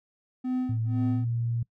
triangle tone with tremolo, 254.3 Hz, C4, 49 cents flat, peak -22 dBFS, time 0.44-1.25 s, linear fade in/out 10 ms, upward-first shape sine, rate 2 Hz, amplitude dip 100%
sine tone with pitch glide, 112.5 to 117.28 Hz, A2 to A#2, +39 to +11 cents, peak -25 dBFS, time 0.69-1.63 s, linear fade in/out 5 ms, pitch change +72 cents, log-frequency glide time 1.11-1.24 s
effects noise-tail reverb RT60 0.1 s tail -24 dB re dry + tanh soft clip ceiling -15 dBFS

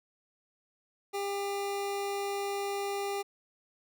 25% pulse tone, 400 Hz, G4, 35 cents sharp, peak -28 dBFS, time 1.13-3.23 s, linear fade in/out 20 ms, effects none

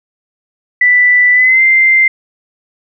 sine tone with pitch glide, 1979 to 2087 Hz, B6 to C7, +3 to -5 cents, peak -5 dBFS, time 0.81-2.08 s, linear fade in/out 5 ms, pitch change +92 cents, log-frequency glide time 1.33-1.62 s, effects none

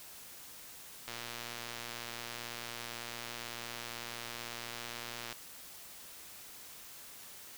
click train, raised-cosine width 0.2 ms, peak -24 dBFS, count 502, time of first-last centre 1.08-5.326 s, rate 118 Hz, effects white hiss -51 dBFS RMS until 7.57 s

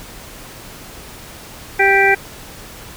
harmonic tone, 392.5 Hz, G4, 2 cents sharp, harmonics 1 / 2 / 4 / 5 / 6, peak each -16 / -16 / -16 / -16 / -16 dBFS, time 1.79-2.15 s, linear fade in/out 10 ms, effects pink hiss -36 dBFS RMS until 2.96 s

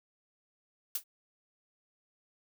blue noise with exponential decay, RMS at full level -27 dBFS, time 0.95-1.04 s, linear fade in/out 5 ms, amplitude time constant 18 ms, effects none

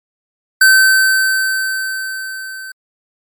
square tone with level ramp, 1540 Hz, G6, 31 cents flat, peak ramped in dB -5 to -28 dBFS, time 0.61-2.72 s, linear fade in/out 5 ms, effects MP3 96 kbps

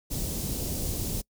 pink band-stop noise, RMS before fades -31 dBFS, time 0.1-1.22 s, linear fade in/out 20 ms, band 390 to 5800 Hz, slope 12 dB/octave, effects noise-tail reverb RT60 0.1 s tail -25 dB re dry

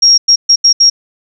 sine tone bursts at uneven times, 5588 Hz, F8, in tune, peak -3 dBFS, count 5, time 0.02-0.18 / 0.28-0.36 / 0.49-0.56 / 0.64-0.73 / 0.8-0.9 s, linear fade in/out 10 ms, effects none

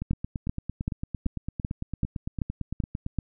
two click trains, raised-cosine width 5 ms, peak -14 / -18 dBFS, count 9 / 28, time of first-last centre 0.11-3.187 / 0.02-3.064 s, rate 2.6 / 8.87 Hz, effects none

